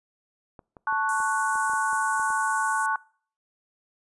clicks, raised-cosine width 1 ms, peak -31 dBFS, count 10, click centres 0.592 / 0.768 / 0.926 / 1.203 / 1.556 / 1.697 / 1.735 / 1.931 / 2.197 / 2.304 s
sine chord, F# minor, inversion first, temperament equal, 880 / 1108.7 / 1480 Hz, A5 / C#6 / F#6, 0 / 0 / 0 cents, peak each -27 dBFS, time 0.87-2.96 s, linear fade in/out 2 ms
pink band-pass noise, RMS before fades -40 dBFS, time 1.09-2.86 s, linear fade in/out 0 ms, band 7100 to 10000 Hz, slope 48 dB/octave
effects noise-tail reverb RT60 0.5 s tail -24 dB re dry + resampled to 24000 Hz

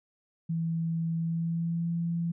sine tone with pitch glide, 164.81 to 168.95 Hz, E3 to E3, 0 to +43 cents, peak -27 dBFS, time 0.49-2.32 s, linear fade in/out 10 ms, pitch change +43 cents, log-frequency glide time 1.17-1.91 s, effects none

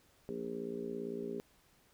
harmonic tone with a mistuned harmonic, 57.7 Hz, A#1, 17 cents flat, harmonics 3 / 4 / 5 / 6 / 7 / 8 / 9, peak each -49 / -44 / -47 / -52 / -40 / -50 / -53 dBFS, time 0.29-1.4 s, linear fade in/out 0 ms, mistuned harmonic 9, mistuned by +16 cents, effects pink hiss -68 dBFS RMS until 1.93 s

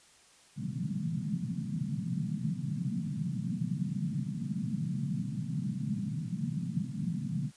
pink band-pass noise, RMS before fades -34 dBFS, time 0.56-7.52 s, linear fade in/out 50 ms, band 130 to 220 Hz, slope 48 dB/octave, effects white hiss -60 dBFS RMS until 7.56 s + resampled to 22050 Hz

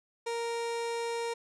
30% pulse tone, 466.2 Hz, A#4, in tune, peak -29 dBFS, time 0.26-1.34 s, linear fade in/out 10 ms, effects resampled to 22050 Hz

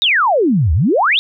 sine exponential two-way sweep, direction down then up, 3888 to 71 to 3888 Hz, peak -10 dBFS, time 0.02-1.19 s, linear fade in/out 0 ms, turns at 0.73 s, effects none

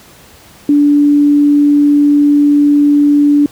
sine tone, 290.4 Hz, D4, 19 cents flat, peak -5 dBFS, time 0.69-3.46 s, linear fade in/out 2 ms, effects pink hiss -40 dBFS RMS until 3.51 s + high-pass 60 Hz 12 dB/octave

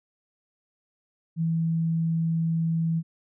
sine tone, 164 Hz, E3, 9 cents flat, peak -22 dBFS, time 1.36-3.03 s, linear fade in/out 50 ms, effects none

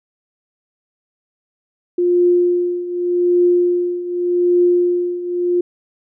sine tone with tremolo, 353.3 Hz, F4, 20 cents sharp, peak -9 dBFS, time 1.98-5.61 s, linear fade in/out 5 ms, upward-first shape triangle, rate 0.85 Hz, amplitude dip 80%, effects none

